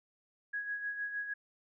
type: tone with tremolo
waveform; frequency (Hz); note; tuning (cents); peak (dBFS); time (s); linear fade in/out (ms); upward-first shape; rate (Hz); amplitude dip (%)
sine; 1661.2; G#6; 0; -33; 0.53-1.34; 10; sine; 6.5; 55
effects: none